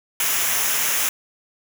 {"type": "noise with comb filter", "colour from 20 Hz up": "white", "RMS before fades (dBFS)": -21, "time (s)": [0.2, 1.09], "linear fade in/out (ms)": 2, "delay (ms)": 0.23, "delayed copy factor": -0.6, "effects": []}